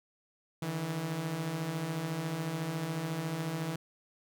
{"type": "beating tone pair", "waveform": "sawtooth", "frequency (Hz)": [148.8, 162.8], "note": ["D3", "E3"], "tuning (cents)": [23, -21], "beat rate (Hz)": 14, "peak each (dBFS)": [-36, -30], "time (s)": [0.62, 3.76], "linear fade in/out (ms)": 5, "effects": []}